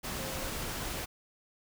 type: tone in noise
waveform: sine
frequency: 532 Hz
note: C5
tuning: 29 cents sharp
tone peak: -43 dBFS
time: 0.18-0.5 s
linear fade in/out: 20 ms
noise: pink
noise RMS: -37 dBFS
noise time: 0.03-1.06 s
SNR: -9 dB
effects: none